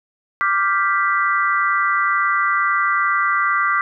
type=chord; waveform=sine; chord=G dominant seventh; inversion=second; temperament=equal; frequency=1174.7 / 1396.9 / 1568 / 1975.5 Hz; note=D6 / F6 / G6 / B6; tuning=0 / 0 / 0 / 0 cents; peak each=-18 / -22 / -23 / -22 dBFS; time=0.41-3.81 s; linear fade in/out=0 ms; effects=none